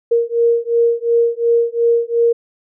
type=beating tone pair; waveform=sine; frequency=466.2 / 469 Hz; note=A#4 / A#4; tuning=0 / +11 cents; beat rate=2.8 Hz; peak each=-15 dBFS; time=0.11-2.33 s; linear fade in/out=10 ms; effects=none